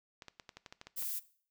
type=clicks; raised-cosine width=0.2 ms; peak=-30 dBFS; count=10; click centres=0.222 / 0.283 / 0.398 / 0.492 / 0.57 / 0.662 / 0.725 / 0.814 / 0.87 / 1.024 s
type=noise; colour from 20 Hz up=violet; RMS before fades=-38 dBFS; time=0.96-1.2 s; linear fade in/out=20 ms
effects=noise-tail reverb RT60 0.5 s tail -19 dB re dry